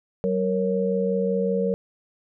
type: tone cluster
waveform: sine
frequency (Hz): 190 / 466.7 / 552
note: F#3 / A#4 / C#5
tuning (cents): +46 / +2 / -7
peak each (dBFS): -25 / -23 / -28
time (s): 0.24-1.74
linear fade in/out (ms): 0
effects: none